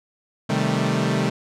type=chord; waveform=sawtooth; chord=A half-diminished seventh; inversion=first; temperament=equal; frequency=130.81 / 155.56 / 196 / 220 Hz; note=C3 / Eb3 / G3 / A3; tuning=0 / 0 / 0 / 0 cents; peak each=-21 dBFS; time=0.49-1.3 s; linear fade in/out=10 ms; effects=low-pass 7000 Hz 12 dB/octave